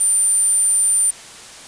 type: tone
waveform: sine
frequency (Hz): 9100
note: C#9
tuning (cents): +44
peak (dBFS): -12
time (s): 0-1.11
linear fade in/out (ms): 10
effects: white hiss -38 dBFS RMS until 1.67 s + resampled to 22050 Hz